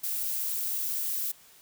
violet noise, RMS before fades -31 dBFS, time 0.03-1.32 s, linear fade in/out 10 ms, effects white hiss -56 dBFS RMS until 1.61 s

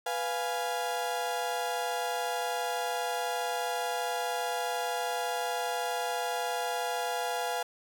35% pulse chord, F diminished, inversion second, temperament equal, 493.9 / 698.5 / 830.6 Hz, Cb5 / F5 / Ab5, 0 / 0 / 0 cents, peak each -34 / -32 / -33 dBFS, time 0.06-7.63 s, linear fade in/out 5 ms, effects none

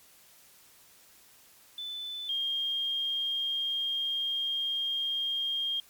sine tone pair in turn, 3508 / 3219 Hz, A7 / G7, -6 / +45 cents, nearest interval minor second, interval 149 cents, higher first, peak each -35 / -28 dBFS, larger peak second, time 1.78-2.29 / 2.29-5.8 s, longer second, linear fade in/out 2 ms, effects white hiss -58 dBFS RMS until 5.89 s + MP3 96 kbps

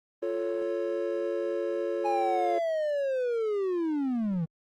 triangle chord, F augmented, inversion none, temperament equal, 349.2 / 440 / 554.4 Hz, F4 / A4 / C#5, 0 / 0 / 0 cents, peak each -30 / -31 / -30 dBFS, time 0.22-2.59 s, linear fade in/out 10 ms
triangle linear sweep, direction down, 830.6 to 155.56 Hz, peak -24 dBFS, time 2.04-4.46 s, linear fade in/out 20 ms
effects Opus 24 kbps

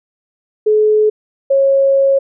sine tone pair in turn, 427.5 / 546.4 Hz, A4 / C#5, -50 / -25 cents, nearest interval major third, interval 425 cents, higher second, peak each -8 dBFS, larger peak neither, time 0.66-1.1 / 1.5-2.19 s, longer second, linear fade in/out 10 ms, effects none

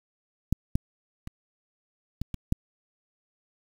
clicks, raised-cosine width 5 ms, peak -10 / -11 / -25 / -18 / -21 / -10 dBFS, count 6, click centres 0.526 / 0.755 / 1.274 / 2.216 / 2.343 / 2.524 s, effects 7-bit

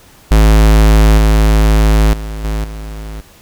square tone with level steps, 53.3 Hz, G#1, 46 cents sharp, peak -5 / -7 / -21 / -15 / -24 dBFS, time 0.31-3.21 s, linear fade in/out 5 ms, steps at 1.18 / 2.13 / 2.44 / 2.64 s, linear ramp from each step 2 ms, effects pink hiss -43 dBFS RMS until 3.41 s

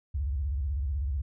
sine tone with vibrato, 69.3 Hz, C#2, in tune, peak -27 dBFS, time 0.14-1.22 s, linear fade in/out 10 ms, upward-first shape square, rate 16 Hz, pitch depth 190 cents each way, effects none

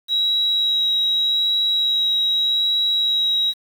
sine tone with vibrato, 3856 Hz, B7, 42 cents flat, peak -16 dBFS, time 0.08-3.54 s, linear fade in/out 50 ms, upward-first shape sine, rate 0.83 Hz, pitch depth 9 cents each way, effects 7-bit

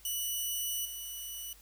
5% pulse tone with level steps, 2958 Hz, F#7, 1 cent flat, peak -24 / -31 dBFS, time 0.05-1.53 s, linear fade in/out 2 ms, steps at 0.85 s, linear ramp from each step 5 ms, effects added 50 Hz sine -59 dBFS peak until 1.61 s + white hiss -59 dBFS RMS until 1.61 s

